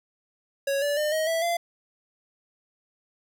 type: tone with pitch steps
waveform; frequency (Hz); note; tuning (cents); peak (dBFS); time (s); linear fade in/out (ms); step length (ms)
square; 554 / 578.2 / 603.4 / 629.8 / 657.3 / 686; C#5 / D5 / D5 / D#5 / E5 / F5; -1 / -27 / +47 / +21 / -5 / -31; -24; 0.67-1.57; 5; 150
effects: none